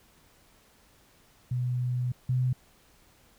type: tone pair in turn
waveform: sine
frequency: 124.4 / 127.01 Hz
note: B2 / B2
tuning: +13 / +49 cents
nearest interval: unison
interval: 36 cents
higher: second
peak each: -26 / -23 dBFS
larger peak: second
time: 1.51-2.12 / 2.29-2.53 s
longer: first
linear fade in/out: 5 ms
effects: pink hiss -61 dBFS RMS until 3.38 s